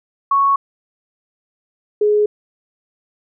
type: tone pair in turn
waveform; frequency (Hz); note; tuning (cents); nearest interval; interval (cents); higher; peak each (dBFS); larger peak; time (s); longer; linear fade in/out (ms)
sine; 1108 / 419; C#6 / G#4; -1 / +15; octave + perfect fourth; 1684; first; -11; neither; 0.31-0.56 / 2.01-2.26; neither; 5
effects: none